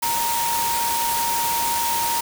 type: tone in noise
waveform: sine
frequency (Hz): 932.3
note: A#5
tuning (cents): 0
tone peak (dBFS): -22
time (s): 0.02-2.21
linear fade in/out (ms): 10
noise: white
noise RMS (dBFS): -25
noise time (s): 0.02-2.21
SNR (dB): 0
effects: none